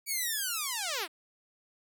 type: linear sweep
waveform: 5% pulse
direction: down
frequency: 2300 to 293.7 Hz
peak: -20 dBFS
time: 0.06-1.08 s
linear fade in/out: 50 ms
effects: none